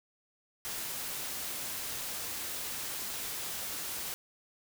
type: noise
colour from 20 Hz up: white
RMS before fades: -38 dBFS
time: 0.65-4.14 s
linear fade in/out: 0 ms
effects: none